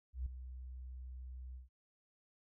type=tone with ADSR envelope; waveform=sine; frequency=63.3 Hz; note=B1; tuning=43 cents sharp; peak=-34 dBFS; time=0.13-1.69 s; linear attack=130 ms; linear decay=6 ms; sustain=-11 dB; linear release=140 ms; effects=none